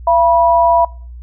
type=tone pair together; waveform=sine; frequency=680 / 973.4 Hz; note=F5 / B5; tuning=-46 / -25 cents; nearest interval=tritone; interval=621 cents; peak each=-11 dBFS; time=0.07-0.85 s; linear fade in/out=5 ms; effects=noise-tail reverb RT60 0.5 s tail -25 dB re dry + added 60 Hz sine -29 dBFS peak until 1.22 s